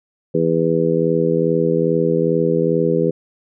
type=harmonic tone; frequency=82.41 Hz; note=E2; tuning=in tune; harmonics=2 / 3 / 4 / 5 / 6; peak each=-20 / -24 / -22 / -19 / -19 dBFS; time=0.34-3.11 s; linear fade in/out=10 ms; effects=none